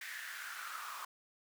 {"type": "noise with high-pass filter sweep", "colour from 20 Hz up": "pink", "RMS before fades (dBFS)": -45, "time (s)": [0.01, 1.05], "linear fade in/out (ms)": 5, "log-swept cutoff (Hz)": [1900, 1100], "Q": 6.3, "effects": []}